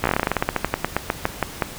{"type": "slowing click train", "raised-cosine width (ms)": 0.5, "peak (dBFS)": -3, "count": 23, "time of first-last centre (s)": [0.04, 1.622], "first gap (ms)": 15, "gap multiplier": 1.13, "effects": ["pink hiss -36 dBFS RMS until 1.78 s"]}